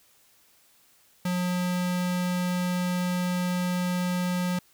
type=tone with notch filter; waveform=square; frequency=179.6 Hz; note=F3; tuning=49 cents sharp; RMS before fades=-27 dBFS; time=1.25-4.59 s; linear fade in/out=5 ms; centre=360 Hz; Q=1.1; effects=white hiss -61 dBFS RMS until 4.73 s